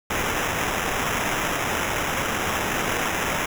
white noise with sample-and-hold, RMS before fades -25 dBFS, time 0.1-3.46 s, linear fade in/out 5 ms, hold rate 4410 Hz, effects none

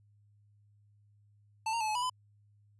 square tone with pitch steps, 884 / 925 / 867 / 856 / 981 / 1009 Hz, A5 / A#5 / A5 / A5 / B5 / B5, +8 / -14 / -26 / -48 / -12 / +37 cents, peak -31 dBFS, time 1.66-2.098 s, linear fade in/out 5 ms, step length 73 ms, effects added 103 Hz sine -62 dBFS peak until 2.79 s + resampled to 24000 Hz

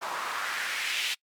white noise with band-pass filter sweep, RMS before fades -32 dBFS, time 0.01-1.15 s, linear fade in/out 20 ms, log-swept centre 900 to 3000 Hz, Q 2.2, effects noise-tail reverb RT60 0.1 s tail -26 dB re dry + Opus 48 kbps

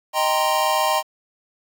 square chord, C minor seventh, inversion first, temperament equal, 622.3 / 784 / 932.3 / 1046.5 Hz, Eb5 / G5 / Bb5 / C6, 0 / 0 / 0 / 0 cents, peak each -24 / -24 / -24 / -24 dBFS, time 0.13-1.03 s, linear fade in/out 50 ms, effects 8-bit

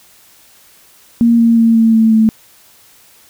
sine tone with pitch steps, 233.5 / 230.8 / 228.2 / 225.5 / 223 / 220.4 Hz, A#3 / A#3 / A#3 / A3 / A3 / A3, +3 / -17 / -37 / +43 / +23 / +3 cents, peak -6 dBFS, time 1.21-2.29 s, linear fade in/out 0 ms, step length 180 ms, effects white hiss -46 dBFS RMS until 3.29 s

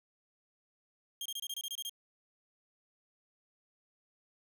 sawtooth tone bursts, 3217 Hz, G7, 44 cents sharp, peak -34 dBFS, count 10, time 1.21-1.895 s, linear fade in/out 2 ms, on 46 ms, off 25 ms, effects none

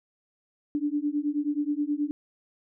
sine beating tone pair, 288.7 / 298.1 Hz, D4 / D4, -30 / +26 cents, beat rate 9.4 Hz, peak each -28 dBFS, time 0.75-2.11 s, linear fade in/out 0 ms, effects none

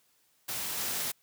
white noise with level steps, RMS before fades -35 / -33 dBFS, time 0.48-1.12 s, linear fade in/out 10 ms, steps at 0.77 s, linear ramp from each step 10 ms, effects white hiss -69 dBFS RMS until 1.22 s + high-pass 60 Hz 12 dB/octave

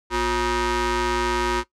sawtooth ring-modulated tone, 299.5 Hz, D4, 34 cents sharp, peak -13 dBFS, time 0.1-1.64 s, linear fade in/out 50 ms, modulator 657 Hz, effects noise-tail reverb RT60 0.1 s tail -17 dB re dry + low-pass 7000 Hz 12 dB/octave

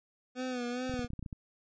25% pulse tone with vibrato, 248.8 Hz, B3, 13 cents sharp, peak -30 dBFS, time 0.35-1.08 s, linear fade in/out 50 ms, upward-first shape sine, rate 2.4 Hz, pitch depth 57 cents each way
clicks, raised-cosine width 5 ms, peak -28 dBFS, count 10, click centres 0.896 / 0.94 / 0.993 / 1.046 / 1.104 / 1.134 / 1.193 / 1.227 / 1.262 / 1.328 s
effects resampled to 16000 Hz

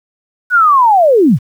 sine linear sweep, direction down, 1501 to 92.5 Hz, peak -5 dBFS, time 0.5-1.39 s, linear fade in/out 50 ms, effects 7-bit

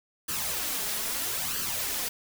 white noise with flanger, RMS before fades -31 dBFS, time 0.28-2.09 s, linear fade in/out 10 ms, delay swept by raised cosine 0.65 to 4.85 ms, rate 0.77 Hz, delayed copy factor +0.6, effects none

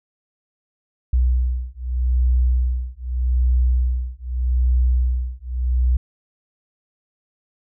sine beating tone pair, 61.74 / 62.56 Hz, B1 / B1, 0 / +23 cents, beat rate 0.82 Hz, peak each -19 dBFS, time 1.13-5.97 s, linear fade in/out 5 ms, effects none

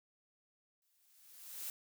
blue noise with exponential growth, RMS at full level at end -41 dBFS, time 0.82-1.7 s, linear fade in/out 1 ms, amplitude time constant 190 ms, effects none

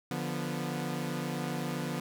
sawtooth chord, B diminished, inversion first, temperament equal with one note detuned, 146.83 / 174.61 / 245.2 Hz, D3 / F3 / B3, 0 / 0 / -12 cents, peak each -33 dBFS, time 0.11-2 s, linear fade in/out 2 ms, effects none

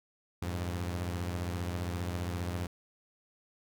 sawtooth beating tone pair, 87.4 / 102.4 Hz, F2 / G#2, +2 / -24 cents, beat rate 15 Hz, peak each -30 / -36 dBFS, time 0.42-2.67 s, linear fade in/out 5 ms, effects none

